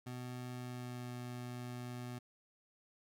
25% pulse tone with pitch glide, 124.6 to 123.17 Hz, B2 to B2, +16 to -4 cents, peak -39 dBFS, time 0.06-2.19 s, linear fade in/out 10 ms, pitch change -20 cents, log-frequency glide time 0.53-1.13 s, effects none

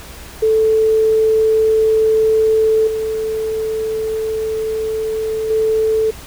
sine tone with level steps, 439.4 Hz, A4, 2 cents flat, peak -10 / -17 / -12 dBFS, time 0.42-6.11 s, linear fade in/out 10 ms, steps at 2.87 / 5.5 s, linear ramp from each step 5 ms, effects added 60 Hz sine -39 dBFS peak until 6.26 s + pink hiss -36 dBFS RMS until 6.26 s

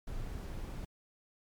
brown noise, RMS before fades -40 dBFS, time 0.07-0.85 s, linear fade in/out 5 ms, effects MP3 96 kbps

